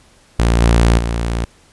sawtooth tone with level steps, 57.7 Hz, A#1, 17 cents flat, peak -7 / -5 / -13 dBFS, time 0.39-1.45 s, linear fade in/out 5 ms, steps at 0.61 / 0.98 s, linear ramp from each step 10 ms, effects pink hiss -50 dBFS RMS until 1.72 s + resampled to 24000 Hz

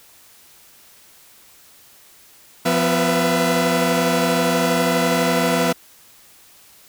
sawtooth tone cluster, 174.2 / 251.7 / 491.1 / 671 Hz, F3 / B3 / B4 / E5, -4 / +33 / -10 / +31 cents, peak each -18 dBFS, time 2.65-5.73 s, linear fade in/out 10 ms, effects white hiss -49 dBFS RMS until 6.88 s

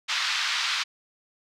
white band-pass noise, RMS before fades -27 dBFS, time 0.08-0.84 s, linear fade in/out 20 ms, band 1100 to 4700 Hz, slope 24 dB/octave, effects none

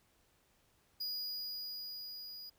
square tone with level ramp, 4904 Hz, D#8, 26 cents flat, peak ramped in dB -37 to -47 dBFS, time 1-2.5 s, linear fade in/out 10 ms, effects pink hiss -72 dBFS RMS until 2.58 s

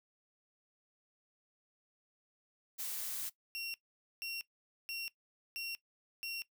blue noise, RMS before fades -40 dBFS, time 2.78-3.3 s, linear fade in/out 20 ms
30% pulse tone bursts, 2737 Hz, F7, 36 cents flat, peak -36 dBFS, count 5, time 3.55-6.42 s, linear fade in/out 0 ms, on 190 ms, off 480 ms
effects noise-tail reverb RT60 0.1 s tail -18 dB re dry

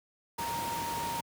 sine tone in noise, 932.3 Hz, A#5, in tune, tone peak -33 dBFS, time 0.38-1.21 s, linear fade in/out 10 ms, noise pink, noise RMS -38 dBFS, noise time 0.38-1.21 s, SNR +2 dB, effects high-pass 100 Hz 12 dB/octave

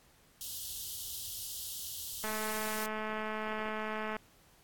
white band-stop noise, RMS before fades -41 dBFS, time 0.41-2.86 s, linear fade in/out 0 ms, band 120 to 2900 Hz, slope 96 dB/octave
click train, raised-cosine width 0.5 ms, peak -23 dBFS, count 417, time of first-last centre 2.24-4.166 s, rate 216 Hz
effects pink hiss -64 dBFS RMS until 4.63 s + AAC 64 kbps

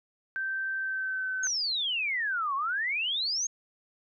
sine tone with pitch glide, 1557 to 1524.1 Hz, G6 to G6, -12 to -49 cents, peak -29 dBFS, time 0.36-1.47 s, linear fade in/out 0 ms, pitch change -37 cents, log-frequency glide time 0.78-1.29 s
sine exponential two-way sweep, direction down then up, 6610 to 1057 to 6610 Hz, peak -27 dBFS, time 1.43-3.47 s, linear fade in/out 5 ms, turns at 2.55 s
effects none

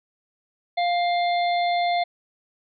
harmonic tone with a mistuned harmonic, 700 Hz, F5, 4 cents sharp, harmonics 1 / 3 / 5 / 6, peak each -20 / -30 / -34 / -36 dBFS, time 0.77-2.04 s, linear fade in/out 10 ms, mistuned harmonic 5, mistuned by +16 cents, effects none

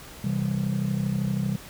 sine chord, C major, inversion none, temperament just, 130.81 / 163.52 / 196.22 Hz, C3 / E3 / G3, 0 / -14 / +2 cents, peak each -26 / -27 / -25 dBFS, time 0.24-1.56 s, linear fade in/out 5 ms, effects tanh soft clip ceiling -19 dBFS + pink hiss -44 dBFS RMS until 1.69 s

